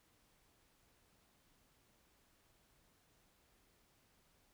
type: silence
effects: pink hiss -73 dBFS RMS until 4.53 s